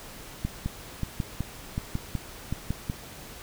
two click trains, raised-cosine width 5 ms, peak -15 / -16 dBFS, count 4 / 7, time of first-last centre 0.45-2.706 / 0.66-2.899 s, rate 1.33 / 2.68 Hz, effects pink hiss -44 dBFS RMS until 3.42 s

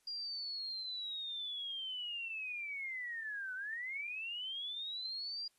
sine linear two-way sweep, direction down then up, 4818 to 1480 to 4818 Hz, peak -39 dBFS, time 0.07-5.48 s, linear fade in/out 5 ms, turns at 3.54 s, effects white hiss -75 dBFS RMS until 5.58 s + AAC 32 kbps

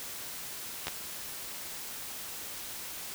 clicks, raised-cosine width 0.2 ms, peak -15 dBFS, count 2, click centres 0.87 / 0.882 s, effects white hiss -41 dBFS RMS until 3.14 s

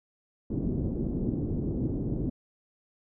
white low-pass noise, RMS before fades -30 dBFS, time 0.5-2.3 s, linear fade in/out 5 ms, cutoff 320 Hz, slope 24 dB/octave, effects none

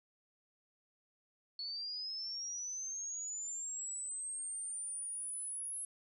sine linear sweep, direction up, 4383 to 10690 Hz, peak -39 dBFS, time 1.59-5.85 s, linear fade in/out 2 ms, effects none

